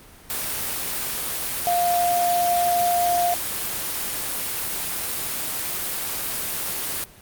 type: tone in noise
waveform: sine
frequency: 702 Hz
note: F5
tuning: 9 cents sharp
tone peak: -18 dBFS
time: 1.67-3.34 s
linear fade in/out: 0 ms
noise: white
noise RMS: -27 dBFS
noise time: 0.3-7.04 s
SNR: +6 dB
effects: pink hiss -47 dBFS RMS until 7.21 s + Opus 32 kbps